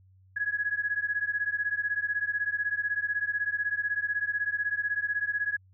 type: beating tone pair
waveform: sine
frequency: 1666 / 1682 Hz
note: G#6 / G#6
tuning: +5 / +22 cents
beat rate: 16 Hz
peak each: -30 dBFS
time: 0.36-5.57 s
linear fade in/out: 10 ms
effects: added 94 Hz sine -56 dBFS peak until 5.73 s